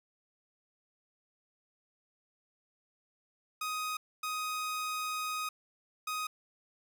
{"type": "tone bursts at uneven times", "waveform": "sawtooth", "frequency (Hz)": 1252, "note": "D#6", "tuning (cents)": 10, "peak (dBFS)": -30, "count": 3, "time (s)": [[3.61, 3.97], [4.23, 5.49], [6.07, 6.27]], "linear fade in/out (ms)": 5, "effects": []}